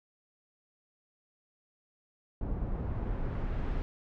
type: noise with low-pass filter sweep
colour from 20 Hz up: brown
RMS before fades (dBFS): -33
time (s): 2.41-3.82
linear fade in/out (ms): 0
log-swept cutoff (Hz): 840 to 2800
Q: 0.71
effects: none